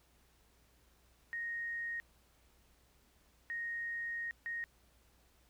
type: tone bursts at uneven times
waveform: sine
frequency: 1864.7 Hz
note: A#6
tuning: in tune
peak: -37 dBFS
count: 3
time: 1.33-2 / 3.5-4.31 / 4.46-4.64 s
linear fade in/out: 0 ms
effects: added 60 Hz sine -70 dBFS peak until 5.49 s + pink hiss -70 dBFS RMS until 5.49 s